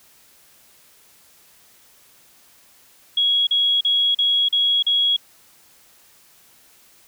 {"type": "tone bursts", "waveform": "sine", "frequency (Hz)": 3322, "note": "G#7", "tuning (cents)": 0, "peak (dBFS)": -15, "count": 6, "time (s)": [3.17, 5.165], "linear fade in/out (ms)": 5, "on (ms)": 300, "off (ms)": 39, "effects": ["white hiss -53 dBFS RMS until 7.07 s"]}